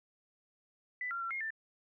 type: tone with pitch steps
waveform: sine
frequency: 1991 / 1380 / 1357 / 2139 / 1779 Hz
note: B6 / F6 / E6 / C7 / A6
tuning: +14 / -21 / +50 / +38 / +19 cents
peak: -35 dBFS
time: 1.01-1.505 s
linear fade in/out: 2 ms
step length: 99 ms
effects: none